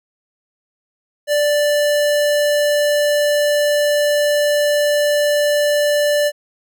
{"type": "tone", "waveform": "square", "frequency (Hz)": 587.3, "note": "D5", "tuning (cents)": 0, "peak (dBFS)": -14, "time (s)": [1.27, 6.32], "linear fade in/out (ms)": 50, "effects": []}